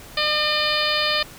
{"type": "harmonic tone", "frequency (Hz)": 604, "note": "D5", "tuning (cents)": 48, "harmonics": [1, 2, 3, 4, 5, 6, 7, 8], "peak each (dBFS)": [-27, -27, -27, -27, -27, -27, -27, -27], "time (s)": [0.17, 1.23], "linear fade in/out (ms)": 5, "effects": ["pink hiss -42 dBFS RMS until 1.38 s"]}